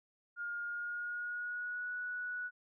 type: tone with pitch glide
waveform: sine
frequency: 1418 to 1471.4 Hz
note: F6 to F#6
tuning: +26 to -10 cents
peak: -37 dBFS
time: 0.36-2.51 s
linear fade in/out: 50 ms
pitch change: +64 cents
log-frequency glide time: 0.63-1.93 s
effects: none